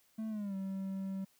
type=tone with pitch glide; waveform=triangle; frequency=220 to 192.63 Hz; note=A3 to G3; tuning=0 to -30 cents; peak=-34 dBFS; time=0.18-1.25 s; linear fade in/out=10 ms; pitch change=-230 cents; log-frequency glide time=0.29-0.55 s; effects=white hiss -70 dBFS RMS until 1.39 s

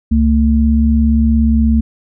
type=tone pair together; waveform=sine; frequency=69.35 / 225.2 Hz; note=C#2 / A3; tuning=+1 / +40 cents; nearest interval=octave + minor sixth; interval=2039 cents; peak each=-11 dBFS; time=0.11-1.81 s; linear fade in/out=10 ms; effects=none

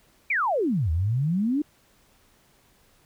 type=exponential two-way sweep; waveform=sine; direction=down then up; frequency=2457 to 76.1 to 310.3 Hz; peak=-21 dBFS; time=0.3-1.62 s; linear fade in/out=5 ms; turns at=0.91 s; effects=pink hiss -61 dBFS RMS until 3.05 s

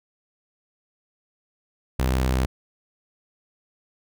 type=tone; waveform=sawtooth; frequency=64.3 Hz; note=C2; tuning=30 cents flat; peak=-16 dBFS; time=1.99-2.46 s; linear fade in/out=5 ms; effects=none

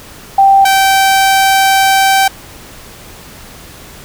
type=tone pair in turn; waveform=sine / sawtooth; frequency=784 / 775.9 Hz; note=G5 / G5; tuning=0 / -18 cents; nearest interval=unison; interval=18 cents; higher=first; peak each=-3 dBFS; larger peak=neither; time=0.38-0.65 / 0.65-2.28 s; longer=second; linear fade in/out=5 ms; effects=pink hiss -34 dBFS RMS until 4.04 s

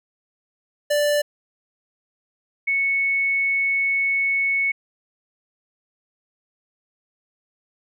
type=tone pair in turn; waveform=square / sine; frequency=587.3 / 2210 Hz; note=D5 / C#7; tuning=0 / -6 cents; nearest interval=octave + major seventh; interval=2294 cents; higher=second; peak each=-18 dBFS; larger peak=neither; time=0.9-1.22 / 2.67-4.72 s; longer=second; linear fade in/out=10 ms; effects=none

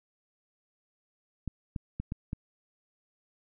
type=clicks; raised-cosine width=5 ms; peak=-21 dBFS; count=5; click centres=1.477 / 1.762 / 2 / 2.121 / 2.331 s; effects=none

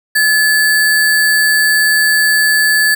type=tone with sample-and-hold; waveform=sine; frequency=1719 Hz; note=A6; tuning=41 cents flat; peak=-8 dBFS; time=0.15-2.95 s; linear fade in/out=10 ms; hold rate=6300 Hz; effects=none

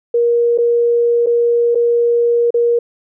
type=tone with dropouts; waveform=sine; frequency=472.9 Hz; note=A#4; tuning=25 cents sharp; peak=-10 dBFS; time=0.14-2.79 s; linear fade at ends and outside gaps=5 ms; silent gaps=0.577-0.584 / 1.262-1.268 / 1.748-1.754 / 2.506-2.542 s; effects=none

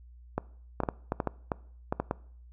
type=clicks; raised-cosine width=1 ms; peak=-14 dBFS; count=11; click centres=0.38 / 0.803 / 0.835 / 0.888 / 1.121 / 1.202 / 1.273 / 1.518 / 1.925 / 2 / 2.111 s; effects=noise-tail reverb RT60 0.6 s tail -22 dB re dry + added 60 Hz sine -49 dBFS peak until 2.52 s

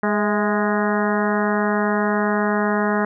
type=harmonic tone with a mistuned harmonic; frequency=207.6 Hz; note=G#3; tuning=in tune; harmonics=1 / 2 / 3 / 4 / 5 / 6 / 7 / 8 / 9; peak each=-21 / -24 / -26 / -27 / -28 / -29 / -29 / -30 / -31 dBFS; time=0.03-3.05 s; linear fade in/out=2 ms; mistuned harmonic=3; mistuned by=+48 cents; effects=none

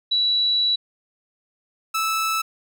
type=tone pair in turn; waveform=sine / sawtooth; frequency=3929 / 1311.1 Hz; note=B7 / E6; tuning=-10 / -10 cents; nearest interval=octave + perfect fifth; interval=1900 cents; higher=first; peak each=-17 dBFS; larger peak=neither; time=0.11-0.76 / 1.94-2.42 s; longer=first; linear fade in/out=10 ms; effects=none

